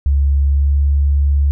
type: tone with pitch glide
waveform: sine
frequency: 70 to 70.85 Hz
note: C#2 to C#2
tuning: +18 to +38 cents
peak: -10 dBFS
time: 0.06-1.51 s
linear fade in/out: 0 ms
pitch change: +20 cents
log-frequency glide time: 0.47-0.79 s
effects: none